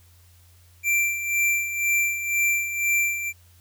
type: tone with tremolo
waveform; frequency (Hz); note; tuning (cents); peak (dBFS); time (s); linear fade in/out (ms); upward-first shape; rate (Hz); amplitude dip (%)
square; 2354; D7; +3; -19; 0.83-3.33; 50; sine; 2; 65
effects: added 87 Hz sine -52 dBFS peak until 3.6 s + white hiss -59 dBFS RMS until 3.6 s